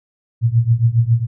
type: tone with tremolo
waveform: sine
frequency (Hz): 116.54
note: A#2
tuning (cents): 0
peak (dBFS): -7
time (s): 0.41-1.27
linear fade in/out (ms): 50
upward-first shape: triangle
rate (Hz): 7.3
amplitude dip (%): 95
effects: none